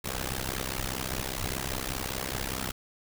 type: noise with amplitude modulation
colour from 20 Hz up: pink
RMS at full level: -29 dBFS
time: 0.04-2.72 s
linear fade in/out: 10 ms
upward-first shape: sine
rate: 65 Hz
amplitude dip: 100%
effects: none